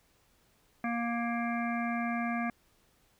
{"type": "harmonic tone", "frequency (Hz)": 235, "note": "A#3", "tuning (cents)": 14, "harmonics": [1, 3, 5, 7, 9, 10], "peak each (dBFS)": [-32, -36, -40, -40, -42, -44], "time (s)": [0.84, 2.5], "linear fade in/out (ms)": 2, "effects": ["pink hiss -68 dBFS RMS until 3.19 s"]}